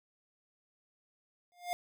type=tone with exponential growth; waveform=square; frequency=707 Hz; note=F5; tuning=21 cents sharp; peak=-30 dBFS; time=1.52-1.73 s; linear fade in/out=0 ms; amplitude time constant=44 ms; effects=none